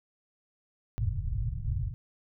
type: low-pass noise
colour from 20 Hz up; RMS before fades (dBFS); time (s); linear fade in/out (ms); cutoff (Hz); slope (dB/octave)
white; -31; 0.98-1.94; 0; 130; 48
effects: none